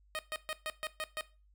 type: tone bursts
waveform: 10% pulse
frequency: 622.3 Hz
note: D#5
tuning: in tune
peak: -27 dBFS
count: 7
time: 0.15-1.21 s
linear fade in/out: 0 ms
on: 40 ms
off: 130 ms
effects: noise-tail reverb RT60 0.3 s tail -17 dB re dry + added 50 Hz sine -62 dBFS peak until 1.54 s